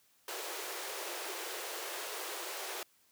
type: high-pass noise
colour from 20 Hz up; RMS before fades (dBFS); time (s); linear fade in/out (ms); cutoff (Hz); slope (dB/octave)
pink; -41; 0.28-2.83; 2; 340; 96
effects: white hiss -69 dBFS RMS until 3.11 s + high-pass 80 Hz 12 dB/octave